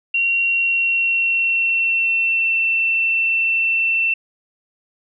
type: tone with pitch glide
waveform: sine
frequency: 2747 to 2687 Hz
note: F7 to E7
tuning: -29 to +33 cents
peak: -15 dBFS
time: 0.14-4.14 s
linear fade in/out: 5 ms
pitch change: -38 cents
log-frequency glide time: 0.44-2.64 s
effects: none